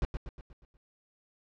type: noise with echo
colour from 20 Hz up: brown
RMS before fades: -28 dBFS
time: 0.02-0.05 s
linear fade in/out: 0 ms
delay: 120 ms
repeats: 6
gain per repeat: -6 dB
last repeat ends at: 0.77 s
effects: low-pass 4000 Hz 12 dB/octave